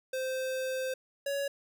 square tone pair in turn, 520 / 560.3 Hz, C5 / C#5, -11 / +18 cents, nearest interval minor second, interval 129 cents, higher second, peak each -32 / -31 dBFS, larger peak second, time 0.13-0.94 / 1.26-1.48 s, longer first, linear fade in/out 5 ms, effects none

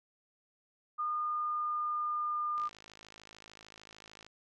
sine tone with pitch glide, 1218 to 1206.8 Hz, D#6 to D6, -37 to +47 cents, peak -31 dBFS, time 0.98-2.69 s, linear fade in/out 20 ms, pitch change -16 cents, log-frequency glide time 1.18-2.5 s
click train, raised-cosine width 0.2 ms, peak -34 dBFS, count 91, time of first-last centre 2.58-4.265 s, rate 53.4 Hz
effects none

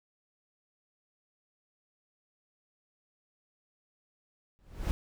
brown noise with exponential growth, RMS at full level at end -26 dBFS, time 4.59-4.91 s, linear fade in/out 0 ms, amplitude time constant 69 ms, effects none

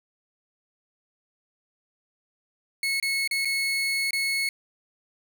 30% pulse tone with dropouts, 2190 Hz, C#7, 22 cents flat, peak -21 dBFS, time 2.83-4.49 s, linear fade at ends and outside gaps 2 ms, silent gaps 3-3.026 / 3.276-3.311 / 3.449-3.454 / 4.108-4.131 s, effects none

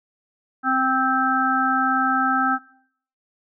harmonic tone, 261.6 Hz, C4, in tune, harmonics 1 / 3 / 5 / 6, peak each -24 / -24 / -20 / -24 dBFS, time 0.63-2.59 s, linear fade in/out 50 ms, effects noise-tail reverb RT60 0.6 s tail -19 dB re dry

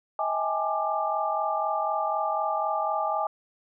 sine tone cluster, 638 / 808 / 852 / 1188 Hz, D#5 / G#5 / G#5 / D6, +43 / -48 / +44 / +20 cents, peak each -30 dBFS, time 0.19-3.27 s, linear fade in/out 2 ms, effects none

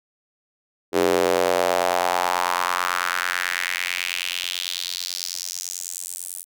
square tone with high-pass filter sweep, 44.56 Hz, F1, 36 cents sharp, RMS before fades -24 dBFS, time 0.92-6.45 s, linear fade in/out 50 ms, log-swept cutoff 380 to 10000 Hz, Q 2.8, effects none

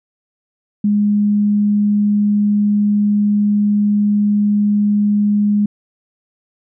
sine tone, 206.7 Hz, G#3, 8 cents flat, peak -11 dBFS, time 0.84-5.66 s, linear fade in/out 5 ms, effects none

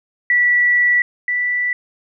sine tone pair in turn, 1953 / 1968.9 Hz, B6 / B6, -20 / -6 cents, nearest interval unison, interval 14 cents, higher second, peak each -11 / -16 dBFS, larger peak first, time 0.3-1.02 / 1.28-1.73 s, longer first, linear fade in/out 2 ms, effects none

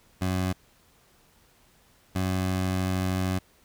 20% pulse tone pair in turn, 92.5 / 93.14 Hz, F#2 / F#2, 0 / +12 cents, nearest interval unison, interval 12 cents, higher second, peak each -20 dBFS, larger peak neither, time 0.21-0.53 / 2.15-3.39 s, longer second, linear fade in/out 10 ms, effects pink hiss -61 dBFS RMS until 3.64 s

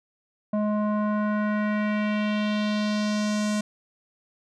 square tone with low-pass filter sweep, 210.4 Hz, G#3, 23 cents sharp, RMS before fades -25 dBFS, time 0.53-3.61 s, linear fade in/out 5 ms, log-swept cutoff 790 to 7900 Hz, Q 1.9, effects none

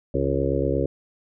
harmonic tone, 68.5 Hz, C#2, 20 cents flat, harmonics 1 / 2 / 4 / 5 / 6 / 7 / 8, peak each -28 / -28 / -28 / -28 / -28 / -28 / -28 dBFS, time 0.14-0.86 s, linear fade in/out 5 ms, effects none

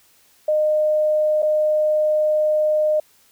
sine tone with dropouts, 612 Hz, D#5, 29 cents flat, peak -15 dBFS, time 0.48-3 s, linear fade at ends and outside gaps 5 ms, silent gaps 1.422-1.427 s, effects white hiss -56 dBFS RMS until 3.31 s

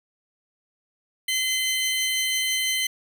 sawtooth tone pair together, 2054 / 3078 Hz, C7 / G7, -33 / -32 cents, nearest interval perfect fifth, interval 701 cents, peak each -22 dBFS, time 1.28-2.87 s, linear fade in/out 5 ms, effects none

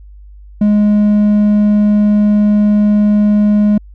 sine tone with hard clipping, 208.4 Hz, G#3, 6 cents sharp, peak -8 dBFS, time 0.61-3.78 s, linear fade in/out 5 ms, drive 3 dB, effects added 50 Hz sine -33 dBFS peak until 3.94 s

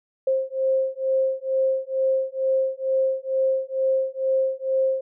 sine beating tone pair, 528 / 530.2 Hz, C5 / C5, +16 / +23 cents, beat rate 2.2 Hz, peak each -23 dBFS, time 0.27-5.01 s, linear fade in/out 5 ms, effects none

